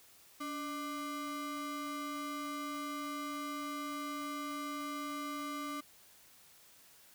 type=ring-modulated tone; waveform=square; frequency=448.3 Hz; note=A4; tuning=32 cents sharp; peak=-36 dBFS; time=0.4-5.81 s; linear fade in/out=10 ms; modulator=735 Hz; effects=white hiss -61 dBFS RMS until 7.14 s